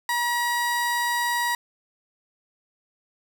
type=tone pair together; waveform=30% pulse; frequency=958 / 1916 Hz; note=A#5 / A#6; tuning=+47 / +47 cents; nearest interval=octave; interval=1200 cents; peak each=-21 / -29 dBFS; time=0.09-1.55 s; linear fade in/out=2 ms; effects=none